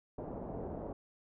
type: low-pass noise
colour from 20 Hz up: white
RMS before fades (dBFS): -42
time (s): 0.18-0.93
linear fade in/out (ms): 5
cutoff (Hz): 660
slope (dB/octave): 24
effects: none